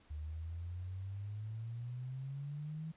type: exponential sweep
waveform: sine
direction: up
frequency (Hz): 74 to 161.7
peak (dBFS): -40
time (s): 0.1-2.92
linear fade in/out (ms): 10
effects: pink hiss -67 dBFS RMS until 2.96 s + resampled to 8000 Hz